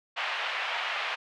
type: band-pass noise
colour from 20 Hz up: white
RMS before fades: -32 dBFS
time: 0.16-1.16 s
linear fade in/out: 20 ms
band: 650 to 3000 Hz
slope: 24 dB/octave
effects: none